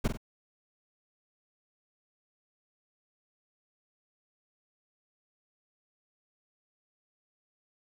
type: noise with echo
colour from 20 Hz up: brown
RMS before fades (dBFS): -25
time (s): 0.04-0.08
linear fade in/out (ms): 10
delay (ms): 47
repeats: 2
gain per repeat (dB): -7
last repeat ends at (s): 0.174
effects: none